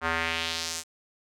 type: tone with band-pass filter sweep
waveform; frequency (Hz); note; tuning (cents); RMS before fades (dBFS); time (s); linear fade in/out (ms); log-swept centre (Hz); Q
square; 82.41; E2; 0; -30; 0.01-0.84; 50; 1300 to 7800; 1.7
effects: none